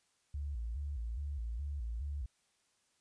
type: tone with vibrato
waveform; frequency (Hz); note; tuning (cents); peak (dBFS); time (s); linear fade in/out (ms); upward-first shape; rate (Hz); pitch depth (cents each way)
sine; 64; C2; -38; -36; 0.34-2.26; 5; square; 2.4; 200
effects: white hiss -75 dBFS RMS until 3 s + resampled to 22050 Hz